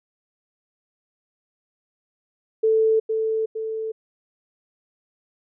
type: tone with echo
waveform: sine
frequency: 441.6 Hz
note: A4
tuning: 6 cents sharp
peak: -15 dBFS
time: 2.63-3 s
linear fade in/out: 10 ms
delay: 460 ms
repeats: 2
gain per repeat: -5 dB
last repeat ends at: 3.92 s
effects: none